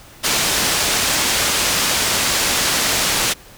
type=low-pass noise; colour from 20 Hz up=white; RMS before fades=-18 dBFS; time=0.23-3.34 s; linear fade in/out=20 ms; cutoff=7400 Hz; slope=12 dB/octave; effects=pink hiss -43 dBFS RMS until 3.57 s